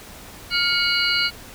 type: tone cluster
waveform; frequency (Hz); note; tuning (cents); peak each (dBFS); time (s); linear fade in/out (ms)
sine; 1405 / 2218 / 2891 / 4131 / 4567; F6 / C#7 / F#7 / C8 / D8; +10 / 0 / -41 / -23 / -49; -24; 0.5-1.31; 50
effects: tanh soft clip ceiling -6 dBFS + pink hiss -41 dBFS RMS until 1.54 s